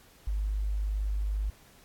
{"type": "tone", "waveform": "sine", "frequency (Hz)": 51.1, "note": "G#1", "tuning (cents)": -27, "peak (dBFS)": -27, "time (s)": [0.27, 1.5], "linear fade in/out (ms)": 5, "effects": ["pink hiss -58 dBFS RMS until 1.84 s", "AAC 64 kbps"]}